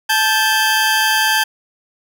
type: tone pair together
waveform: 20% pulse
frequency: 870.7 / 1578 Hz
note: A5 / G6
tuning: -18 / +11 cents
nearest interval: minor seventh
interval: 1029 cents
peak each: -11 dBFS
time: 0.09-1.44 s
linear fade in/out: 10 ms
effects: none